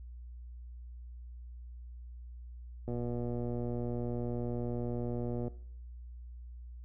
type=click train; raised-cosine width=2 ms; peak=-25 dBFS; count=313; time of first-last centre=2.88-5.48 s; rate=120 Hz; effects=noise-tail reverb RT60 0.6 s tail -18 dB re dry + added 60 Hz sine -44 dBFS peak until 6.84 s